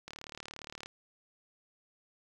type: click train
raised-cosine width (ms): 0.2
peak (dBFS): -26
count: 30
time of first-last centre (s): 0.08-0.86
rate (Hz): 37.2
effects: 9-bit